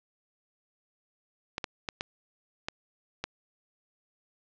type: clicks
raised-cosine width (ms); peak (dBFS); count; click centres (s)
0.2; -14; 6; 1.581 / 1.642 / 1.888 / 2.009 / 2.685 / 3.24
effects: low-pass 5000 Hz 12 dB/octave